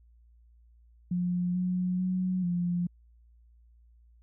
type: tone with pitch steps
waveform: sine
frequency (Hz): 177.8 / 181.6 / 184.3 / 175.3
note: F3 / F#3 / F#3 / F3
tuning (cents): +31 / -32 / -7 / +7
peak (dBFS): -26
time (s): 1.11-2.87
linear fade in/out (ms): 5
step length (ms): 440
effects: added 58 Hz sine -56 dBFS peak until 4.22 s